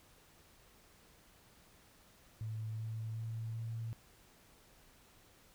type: tone with pitch steps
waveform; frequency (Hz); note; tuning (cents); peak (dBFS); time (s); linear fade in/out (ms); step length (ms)
sine; 110 / 111.28 / 112.57 / 113.88; A2 / A2 / A2 / A#2; 0 / +20 / +40 / -40; -38; 2.41-3.93; 0; 380
effects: pink hiss -64 dBFS RMS until 5.54 s